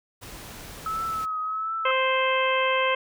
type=noise; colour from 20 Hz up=pink; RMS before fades=-41 dBFS; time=0.21-1.26 s; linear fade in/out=20 ms
type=tone with vibrato; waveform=sine; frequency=1292 Hz; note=E6; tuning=35 cents flat; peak=-26 dBFS; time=0.86-1.91 s; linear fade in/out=2 ms; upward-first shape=triangle; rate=1.4 Hz; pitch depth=50 cents each way
type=harmonic tone; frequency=523.3 Hz; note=C5; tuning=in tune; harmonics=1 / 2 / 3 / 4 / 5 / 6; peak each=-25 / -25 / -31 / -29 / -29 / -32 dBFS; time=1.85-2.95 s; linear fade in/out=5 ms
effects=none

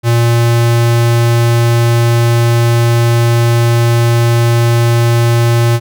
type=tone; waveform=square; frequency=117.6 Hz; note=A#2; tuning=16 cents sharp; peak=-8 dBFS; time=0.03-5.8 s; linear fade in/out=50 ms; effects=none

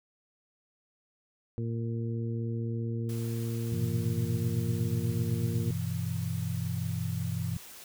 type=harmonic tone; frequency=115.4 Hz; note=A#2; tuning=17 cents flat; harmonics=1 / 2 / 3 / 4; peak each=-31 / -37 / -41 / -43 dBFS; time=1.58-5.71 s; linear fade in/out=0 ms
type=noise; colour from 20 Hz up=white; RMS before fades=-48 dBFS; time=3.09-7.84 s; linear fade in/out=2 ms
type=chord; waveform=sine; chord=E minor; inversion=first; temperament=equal; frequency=98 / 123.47 / 164.81 Hz; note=G2 / B2 / E3; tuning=0 / 0 / 0 cents; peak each=-34 dBFS; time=3.72-7.57 s; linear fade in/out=5 ms
effects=none

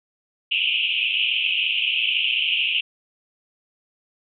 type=band-pass noise; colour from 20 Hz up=white; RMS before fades=-22 dBFS; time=0.51-2.81 s; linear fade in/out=10 ms; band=2500 to 3100 Hz; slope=96 dB/octave; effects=none

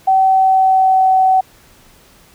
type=tone with pitch glide; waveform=sine; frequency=764 to 755.7 Hz; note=G5 to F#5; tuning=-45 to +36 cents; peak=-8 dBFS; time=0.07-1.41 s; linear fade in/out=10 ms; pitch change=-19 cents; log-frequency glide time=0.24-1.16 s; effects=pink hiss -47 dBFS RMS until 2.34 s

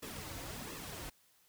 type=noise with flanger; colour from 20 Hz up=pink; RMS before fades=-45 dBFS; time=0.02-1.1 s; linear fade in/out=10 ms; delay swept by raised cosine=1.3 to 5 ms; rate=1.4 Hz; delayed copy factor=-0.7; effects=white hiss -69 dBFS RMS until 1.48 s

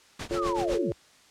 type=noise with tremolo; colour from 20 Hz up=pink; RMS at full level=-33 dBFS; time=0.19-0.79 s; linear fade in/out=5 ms; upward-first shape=triangle; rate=7.9 Hz; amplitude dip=100%
type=chord; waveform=sine; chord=F augmented; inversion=none; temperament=equal; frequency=349.2 / 440 / 554.4 Hz; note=F4 / A4 / C#5; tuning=0 / 0 / 0 cents; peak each=-29 / -34 / -33 dBFS; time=0.31-0.92 s; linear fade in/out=0 ms
type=linear sweep; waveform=sine; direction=down; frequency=1396.9 to 38.89 Hz; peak=-29 dBFS; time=0.34-0.94 s; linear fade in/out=50 ms
effects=white hiss -57 dBFS RMS until 1.3 s + low-pass 7000 Hz 12 dB/octave

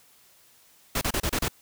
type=noise bursts; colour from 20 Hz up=pink; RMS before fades=-26 dBFS; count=6; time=0.95-1.483 s; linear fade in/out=5 ms; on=63 ms; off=31 ms; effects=white hiss -58 dBFS RMS until 1.61 s

